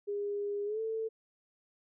sine tone with pitch glide, 407.7 to 444.6 Hz, G#4 to A4, -32 to +18 cents, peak -32 dBFS, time 0.07-1.09 s, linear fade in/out 20 ms, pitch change +150 cents, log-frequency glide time 0.65-0.8 s, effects none

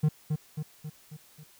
triangle tone with echo, 152.6 Hz, D#3, 33 cents flat, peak -18 dBFS, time 0.03-0.09 s, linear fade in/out 10 ms, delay 270 ms, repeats 5, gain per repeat -5 dB, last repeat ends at 1.44 s, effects white hiss -58 dBFS RMS until 1.59 s

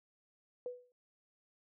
sine tone with exponential decay, 493.9 Hz, B4, in tune, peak -35 dBFS, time 0.66-0.92 s, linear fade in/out 1 ms, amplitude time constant 56 ms, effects none

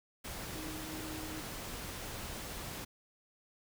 sine tone in noise, 313 Hz, D#4, 10 cents sharp, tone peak -44 dBFS, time 0.55-1.41 s, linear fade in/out 10 ms, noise pink, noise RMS -43 dBFS, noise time 0.24-2.85 s, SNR -4 dB, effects none

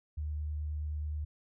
sine tone with vibrato, 75.4 Hz, D2, 46 cents sharp, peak -33 dBFS, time 0.17-1.25 s, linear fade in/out 10 ms, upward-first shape triangle, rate 9.4 Hz, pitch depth 13 cents each way, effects none

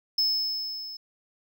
triangle tone with level ramp, 5220 Hz, E8, 18 cents flat, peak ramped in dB -19 to -36 dBFS, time 0.18-0.97 s, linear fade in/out 5 ms, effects none

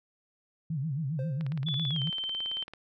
sine tone with vibrato, 146.83 Hz, D3, in tune, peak -29 dBFS, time 0.7-2.1 s, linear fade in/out 5 ms, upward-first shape sine, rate 7.4 Hz, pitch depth 210 cents each way
triangle tone with exponential decay, 523.3 Hz, C5, in tune, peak -34 dBFS, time 1.19-1.65 s, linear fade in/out 1 ms, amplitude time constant 100 ms
click train, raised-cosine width 0.3 ms, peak -28 dBFS, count 25, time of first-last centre 1.41-2.736 s, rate 18.1 Hz
sine tone with pitch glide, 3447 to 3107 Hz, A7 to G7, -36 to -16 cents, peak -31 dBFS, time 1.66-2.64 s, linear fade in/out 10 ms, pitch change -180 cents, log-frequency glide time 1.89-2 s
effects none

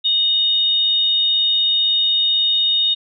sine tone pair together, 2941 / 3702 Hz, F#7 / A#7, -11 / -13 cents, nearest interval major third, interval 398 cents, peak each -25 / -14 dBFS, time 0.04-2.95 s, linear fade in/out 20 ms, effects none

